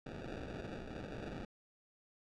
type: noise with sample-and-hold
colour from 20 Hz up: white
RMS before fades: -45 dBFS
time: 0.06-1.45 s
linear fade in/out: 5 ms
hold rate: 1050 Hz
effects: low-pass 4000 Hz 12 dB/octave